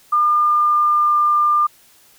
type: tone with pitch glide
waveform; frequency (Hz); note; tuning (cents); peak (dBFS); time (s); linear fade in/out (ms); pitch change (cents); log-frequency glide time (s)
sine; 1205 to 1198.1; D6 to D6; +44 to +34; -12; 0.12-1.67; 10; -10; 0.38-1.18
effects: white hiss -51 dBFS RMS until 2.18 s